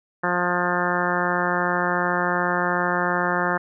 harmonic tone, 177.3 Hz, F3, 26 cents sharp, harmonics 1 / 2 / 3 / 4 / 5 / 6 / 7 / 8 / 9 / 10, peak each -29 / -29 / -29 / -29 / -29 / -29 / -29 / -29 / -29 / -29 dBFS, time 0.23-3.58 s, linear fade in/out 10 ms, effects none

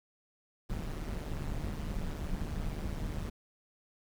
brown noise with amplitude modulation, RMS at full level -33 dBFS, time 0.69-3.3 s, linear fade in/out 10 ms, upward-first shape sine, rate 152 Hz, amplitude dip 75%, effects none

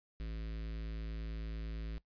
square tone with notch filter, 54.5 Hz, A1, 16 cents flat, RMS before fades -41 dBFS, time 0.2-1.98 s, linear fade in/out 0 ms, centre 840 Hz, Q 0.74, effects noise-tail reverb RT60 0.1 s tail -19 dB re dry + resampled to 11025 Hz

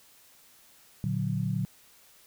sine chord, Bb augmented, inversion none, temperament equal, 116.54 / 146.83 / 185 Hz, Bb2 / D3 / F#3, 0 / 0 / 0 cents, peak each -31 / -31 / -31 dBFS, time 1.04-1.65 s, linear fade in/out 0 ms, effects white hiss -58 dBFS RMS until 2.26 s

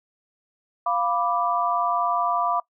sine chord, B diminished, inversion second, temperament equal, 698.5 / 987.8 / 1174.7 Hz, F5 / B5 / D6, 0 / 0 / 0 cents, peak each -25 / -26 / -24 dBFS, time 0.86-2.6 s, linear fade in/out 5 ms, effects noise-tail reverb RT60 0.1 s tail -21 dB re dry

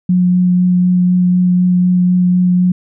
sine tone with vibrato, 180.2 Hz, F#3, 45 cents flat, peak -8 dBFS, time 0.09-2.72 s, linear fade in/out 5 ms, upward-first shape sine, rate 4 Hz, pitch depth 9 cents each way, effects none

